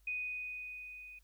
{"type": "tone with level ramp", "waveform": "sine", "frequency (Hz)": 2489, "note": "D#7", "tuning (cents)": 0, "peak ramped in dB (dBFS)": [-34, -49], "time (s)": [0.07, 1.19], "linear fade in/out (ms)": 5, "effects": ["added 50 Hz sine -64 dBFS peak until 1.23 s", "white hiss -75 dBFS RMS until 1.23 s"]}